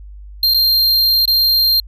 square tone with dropouts, 4187 Hz, C8, in tune, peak -11 dBFS, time 0.43-1.8 s, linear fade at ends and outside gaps 2 ms, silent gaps 0.538-0.544 / 1.255-1.277 s, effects added 50 Hz sine -32 dBFS peak until 1.87 s

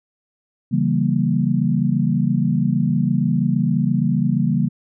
sine chord, C# diminished seventh, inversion none, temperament equal with one note detuned, 138.59 / 164.81 / 193.52 / 233.1 Hz, C#3 / E3 / G3 / Bb3, 0 / 0 / -22 / 0 cents, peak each -21 dBFS, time 0.71-4.69 s, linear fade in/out 20 ms, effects none

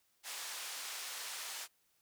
white band-pass noise, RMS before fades -44 dBFS, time 0.23-1.68 s, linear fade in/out 50 ms, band 750 to 8500 Hz, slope 12 dB/octave, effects white hiss -75 dBFS RMS until 2.01 s

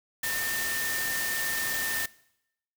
sine tone in noise, 1808 Hz, A6, 47 cents sharp, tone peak -31 dBFS, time 0.23-2.06 s, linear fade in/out 5 ms, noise white, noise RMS -32 dBFS, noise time 0.23-2.06 s, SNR -2 dB, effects noise-tail reverb RT60 0.8 s tail -21 dB re dry

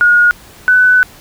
sine tone pair in turn, 1439 / 1498.1 Hz, F#6 / F#6, -49 / +21 cents, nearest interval minor second, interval 70 cents, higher second, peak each -5 dBFS, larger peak neither, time 0.01-0.31 / 0.68-1.03 s, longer second, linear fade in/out 0 ms, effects pink hiss -39 dBFS RMS until 1.2 s

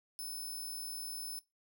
10% pulse tone, 5260 Hz, E8, 5 cents flat, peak -34 dBFS, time 0.19-1.39 s, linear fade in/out 0 ms, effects noise-tail reverb RT60 0.2 s tail -21 dB re dry

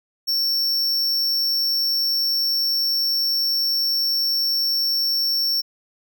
square tone, 5450 Hz, F8, 43 cents flat, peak -19 dBFS, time 0.27-5.62 s, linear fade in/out 20 ms, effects none

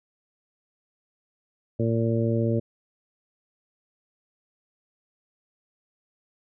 harmonic tone, 114.6 Hz, A#2, 29 cents flat, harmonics 1 / 2 / 3 / 4 / 5, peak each -24 / -27 / -29 / -30 / -31 dBFS, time 1.79-2.6 s, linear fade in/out 10 ms, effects none

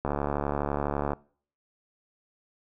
click train, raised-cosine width 1 ms, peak -14 dBFS, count 79, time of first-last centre 0.05-1.133 s, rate 72 Hz, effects noise-tail reverb RT60 0.5 s tail -24 dB re dry

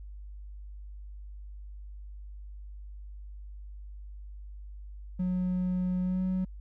triangle tone with pitch glide, 182.2 to 185.71 Hz, F#3 to F#3, -26 to +7 cents, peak -24 dBFS, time 5.19-6.45 s, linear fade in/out 10 ms, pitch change +33 cents, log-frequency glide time 6.02-6.22 s, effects tanh soft clip ceiling -21 dBFS + added 50 Hz sine -41 dBFS peak until 6.6 s

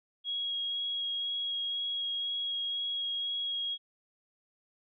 sine tone with vibrato, 3300 Hz, G#7, 12 cents flat, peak -31 dBFS, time 0.24-3.78 s, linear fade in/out 50 ms, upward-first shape sine, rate 2 Hz, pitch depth 9 cents each way, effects none

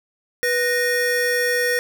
square tone pair together, 491 / 1856 Hz, B4 / A#6, -10 / -8 cents, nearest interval octave + major seventh, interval 2302 cents, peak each -22 / -21 dBFS, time 0.43-1.79 s, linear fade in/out 0 ms, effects 8-bit

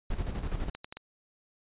brown noise with tremolo, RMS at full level -31 dBFS, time 0.1-0.7 s, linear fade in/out 5 ms, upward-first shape square, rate 12 Hz, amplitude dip 50%
clicks, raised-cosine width 0.2 ms, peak -23 dBFS, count 4, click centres 0.75 / 0.845 / 0.925 / 0.97 s
effects resampled to 8000 Hz

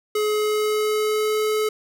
square tone with pitch glide, 423.8 to 429.5 Hz, G#4 to A4, +35 to -42 cents, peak -20 dBFS, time 0.15-1.69 s, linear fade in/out 5 ms, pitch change +23 cents, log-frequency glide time 0.26-1.41 s, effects none

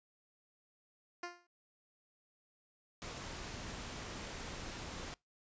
10% pulse tone with exponential decay, 350.4 Hz, F4, 6 cents sharp, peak -30 dBFS, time 1.23-1.47 s, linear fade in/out 5 ms, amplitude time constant 52 ms
pink noise, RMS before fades -45 dBFS, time 3.02-5.14 s, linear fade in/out 0 ms
effects noise-tail reverb RT60 0.2 s tail -24 dB re dry + resampled to 16000 Hz

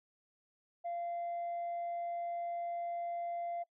sine tone, 690 Hz, F5, 21 cents flat, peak -34 dBFS, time 0.84-3.64 s, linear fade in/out 20 ms, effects noise-tail reverb RT60 0.1 s tail -23 dB re dry + tanh soft clip ceiling -34 dBFS

